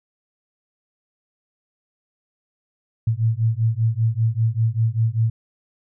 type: beating tone pair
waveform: sine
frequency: 110.6 / 115.7 Hz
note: A2 / A#2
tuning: +9 / -13 cents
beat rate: 5.1 Hz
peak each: -20 dBFS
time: 3.07-5.3 s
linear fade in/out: 5 ms
effects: none